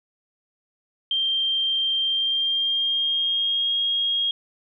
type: tone with pitch glide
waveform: sine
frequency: 3167 to 3265 Hz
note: G7 to G#7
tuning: +17 to -30 cents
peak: -20 dBFS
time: 1.11-4.31 s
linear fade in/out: 2 ms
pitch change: +53 cents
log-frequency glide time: 2.04-3.75 s
effects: none